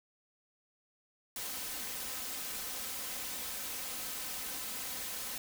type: noise with comb filter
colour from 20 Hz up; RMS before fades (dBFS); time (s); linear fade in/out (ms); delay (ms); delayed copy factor
white; -40; 1.36-5.38; 2; 3.9; +0.55
effects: none